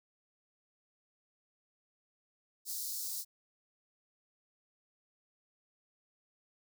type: high-pass noise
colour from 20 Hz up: white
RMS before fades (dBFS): -39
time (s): 2.65-3.25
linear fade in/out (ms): 50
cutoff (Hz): 4200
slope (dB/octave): 48
effects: none